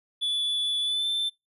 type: tone with pitch glide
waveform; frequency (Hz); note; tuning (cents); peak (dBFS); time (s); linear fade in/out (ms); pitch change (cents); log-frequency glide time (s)
triangle; 3451 to 3546; A7 to A7; -34 to +13; -23; 0.21-1.3; 20; +47; 0.83-1.07
effects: noise-tail reverb RT60 0.2 s tail -24 dB re dry + resampled to 32000 Hz